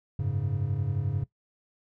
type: chord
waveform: triangle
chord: F# suspended second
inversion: none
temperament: equal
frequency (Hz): 92.5 / 103.83 / 138.59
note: F#2 / G#2 / C#3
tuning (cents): 0 / 0 / 0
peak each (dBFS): -31 / -28 / -28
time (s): 0.19-1.24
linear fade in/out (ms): 5
effects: noise-tail reverb RT60 0.1 s tail -18 dB re dry